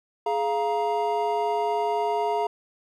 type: tone cluster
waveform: triangle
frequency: 419.6 / 696 / 940 Hz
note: G#4 / F5 / A#5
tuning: +18 / -6 / +14 cents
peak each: -25 dBFS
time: 0.26-2.47 s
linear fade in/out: 5 ms
effects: none